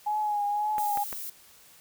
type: tone with vibrato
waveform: sine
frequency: 834 Hz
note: G#5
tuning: 7 cents sharp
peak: -25 dBFS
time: 0.06-1.04 s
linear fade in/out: 10 ms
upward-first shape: triangle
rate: 1.9 Hz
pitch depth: 42 cents each way
type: noise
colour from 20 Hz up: violet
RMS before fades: -37 dBFS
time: 0.78-1.3 s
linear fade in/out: 5 ms
type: clicks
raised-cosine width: 0.5 ms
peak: -22 dBFS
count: 3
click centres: 0.782 / 0.974 / 1.128 s
effects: white hiss -55 dBFS RMS until 1.8 s